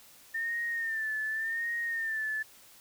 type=tone with vibrato; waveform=sine; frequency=1803 Hz; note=A6; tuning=42 cents sharp; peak=-30 dBFS; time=0.34-2.43 s; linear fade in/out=10 ms; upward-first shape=sine; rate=0.88 Hz; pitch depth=65 cents each way; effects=white hiss -56 dBFS RMS until 2.8 s